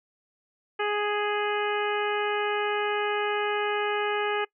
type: harmonic tone with a mistuned harmonic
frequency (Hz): 415.5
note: G#4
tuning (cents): +1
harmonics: 1 / 2 / 3 / 4 / 5 / 6 / 7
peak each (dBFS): -28 / -31 / -33 / -33 / -37 / -37 / -38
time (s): 0.79-4.45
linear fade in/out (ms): 10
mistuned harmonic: 7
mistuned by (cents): +17
effects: noise-tail reverb RT60 0.1 s tail -23 dB re dry

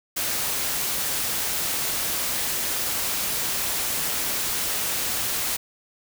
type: noise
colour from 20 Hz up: white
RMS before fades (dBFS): -26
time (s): 0.16-5.57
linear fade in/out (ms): 10
effects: none

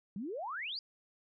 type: exponential sweep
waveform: sine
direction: up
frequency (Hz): 180.6 to 4978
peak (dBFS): -37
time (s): 0.16-0.79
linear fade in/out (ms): 2
effects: none

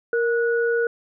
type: tone pair together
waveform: sine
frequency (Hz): 466.9 / 1465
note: A#4 / F#6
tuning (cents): +3 / -18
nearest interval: octave + minor sixth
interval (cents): 1979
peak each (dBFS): -19 / -25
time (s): 0.13-0.87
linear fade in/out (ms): 2
effects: none

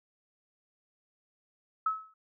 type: tone with exponential decay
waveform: sine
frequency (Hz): 1293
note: E6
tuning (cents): -34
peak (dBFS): -23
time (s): 1.86-2.14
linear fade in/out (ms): 5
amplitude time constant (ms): 59
effects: none

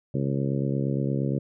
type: harmonic tone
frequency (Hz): 68.6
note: C#2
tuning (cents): -17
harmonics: 2 / 3 / 4 / 5 / 6 / 7 / 8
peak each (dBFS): -26 / -30 / -32 / -34 / -36 / -37 / -38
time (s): 0.14-1.39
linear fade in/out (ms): 5
effects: none

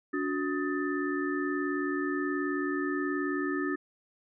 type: tone cluster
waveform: sine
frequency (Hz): 287.6 / 366.3 / 1259 / 1770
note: D4 / F#4 / D#6 / A6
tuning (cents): -36 / -17 / +20 / +10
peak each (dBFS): -31 / -33 / -38 / -36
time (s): 0.13-3.76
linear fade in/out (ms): 10
effects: none

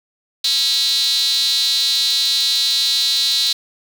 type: tone with high-pass filter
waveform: square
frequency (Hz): 148.9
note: D3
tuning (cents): +24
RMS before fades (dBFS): -17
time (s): 0.44-3.53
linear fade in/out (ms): 5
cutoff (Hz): 4000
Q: 9
effects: none

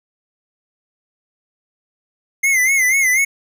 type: tone with vibrato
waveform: square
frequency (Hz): 2095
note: C7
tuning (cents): +2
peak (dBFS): -13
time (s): 2.43-3.25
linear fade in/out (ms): 10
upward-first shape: sine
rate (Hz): 4.1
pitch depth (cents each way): 93
effects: none

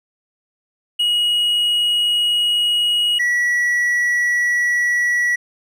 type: tone pair in turn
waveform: triangle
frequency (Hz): 2898 / 1939.1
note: F#7 / B6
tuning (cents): -37 / -32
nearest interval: perfect fifth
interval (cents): 695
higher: first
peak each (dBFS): -13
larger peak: neither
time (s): 0.99-3.19 / 3.19-5.36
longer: first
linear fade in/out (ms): 10
effects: none

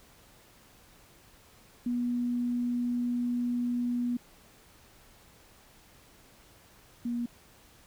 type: tone pair in turn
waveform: sine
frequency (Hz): 242.8 / 238.5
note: B3 / A#3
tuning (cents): -29 / +40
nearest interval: unison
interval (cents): 31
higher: first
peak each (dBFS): -27 / -29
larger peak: first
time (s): 1.86-4.17 / 7.05-7.26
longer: first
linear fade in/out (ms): 5
effects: pink hiss -58 dBFS RMS until 7.86 s

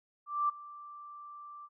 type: tone with ADSR envelope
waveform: sine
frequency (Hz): 1174.7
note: D6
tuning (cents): 0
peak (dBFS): -25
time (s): 0.26-1.69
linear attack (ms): 230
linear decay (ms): 11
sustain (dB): -20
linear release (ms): 46
effects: none

